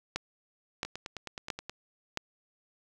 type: two click trains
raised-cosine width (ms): 0.2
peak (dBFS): -21 / -14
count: 9 / 4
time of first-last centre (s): 0.85-1.696 / 0.16-2.173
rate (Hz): 9.46 / 1.49
effects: none